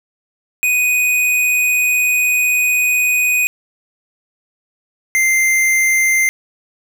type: tone pair in turn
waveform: square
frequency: 2489 / 2088 Hz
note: D#7 / C7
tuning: 0 / -4 cents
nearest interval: minor third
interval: 304 cents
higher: first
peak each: -13 / -12 dBFS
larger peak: second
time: 0.63-3.47 / 5.15-6.29 s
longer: first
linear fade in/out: 0 ms
effects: none